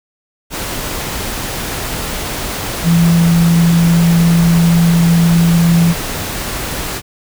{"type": "tone in noise", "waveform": "sine", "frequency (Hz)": 168.8, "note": "E3", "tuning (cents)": 41, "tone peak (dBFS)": -7, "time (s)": [2.83, 5.95], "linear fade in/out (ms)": 50, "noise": "pink", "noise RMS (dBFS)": -21, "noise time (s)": [0.5, 7.02], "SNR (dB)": 11, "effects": []}